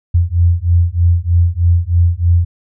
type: beating tone pair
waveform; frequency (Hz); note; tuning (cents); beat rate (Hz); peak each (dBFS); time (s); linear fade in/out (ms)
sine; 84.8 / 88; E2 / F2; +50 / +14; 3.2; -12; 0.14-2.45; 10
effects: none